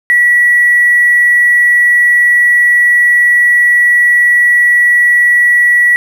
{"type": "tone with hard clipping", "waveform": "triangle", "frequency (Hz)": 1939, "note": "B6", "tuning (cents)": -32, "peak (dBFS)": -5, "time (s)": [0.1, 5.96], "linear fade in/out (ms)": 0, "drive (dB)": 3, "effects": []}